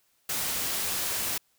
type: noise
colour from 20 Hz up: white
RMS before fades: -30 dBFS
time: 0.29-1.38 s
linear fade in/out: 5 ms
effects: white hiss -69 dBFS RMS until 1.58 s